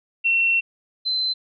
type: tone pair in turn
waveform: sine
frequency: 2715 / 4068 Hz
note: F7 / C8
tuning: -50 / -50 cents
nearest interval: perfect fifth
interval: 700 cents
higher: second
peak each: -16 / -20 dBFS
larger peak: first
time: 0.24-0.61 / 1.05-1.34 s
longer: first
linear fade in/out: 20 ms
effects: none